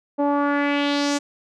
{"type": "tone with low-pass filter sweep", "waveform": "sawtooth", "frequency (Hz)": 286.6, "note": "D4", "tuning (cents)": -42, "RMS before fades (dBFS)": -21, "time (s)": [0.18, 1.19], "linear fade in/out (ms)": 20, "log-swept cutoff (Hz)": [700, 7300], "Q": 2.5, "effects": []}